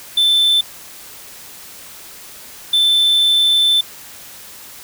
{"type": "tone bursts at uneven times", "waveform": "triangle", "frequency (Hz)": 3533, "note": "A7", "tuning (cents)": 6, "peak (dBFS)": -9, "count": 2, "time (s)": [[0.17, 0.61], [2.73, 3.81]], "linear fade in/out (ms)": 5, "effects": ["white hiss -37 dBFS RMS until 4.83 s"]}